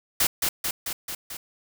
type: noise with echo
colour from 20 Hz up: white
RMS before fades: -21 dBFS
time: 0.2-0.27 s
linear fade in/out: 5 ms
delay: 220 ms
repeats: 5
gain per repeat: -3 dB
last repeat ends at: 1.37 s
effects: none